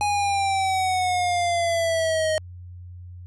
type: exponential sweep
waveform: square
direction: down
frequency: 830.6 to 622.3 Hz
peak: -21 dBFS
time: 0.01-2.38 s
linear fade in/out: 0 ms
effects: added 89 Hz sine -37 dBFS peak until 3.26 s + resampled to 24000 Hz